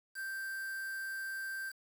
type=tone with quantisation; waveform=triangle; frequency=1568 Hz; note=G6; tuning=in tune; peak=-36 dBFS; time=0.14-1.73 s; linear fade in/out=50 ms; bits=8; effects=none